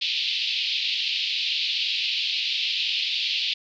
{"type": "band-pass noise", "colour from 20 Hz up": "pink", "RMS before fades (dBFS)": -26, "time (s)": [0.01, 3.54], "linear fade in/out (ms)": 10, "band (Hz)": [2600, 4500], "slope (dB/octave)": 48, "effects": []}